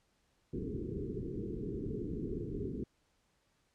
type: low-pass noise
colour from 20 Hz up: white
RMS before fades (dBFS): -39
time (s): 0.53-2.84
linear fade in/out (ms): 5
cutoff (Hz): 440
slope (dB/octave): 96
effects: pink hiss -75 dBFS RMS until 3.74 s + low-pass 9000 Hz 12 dB/octave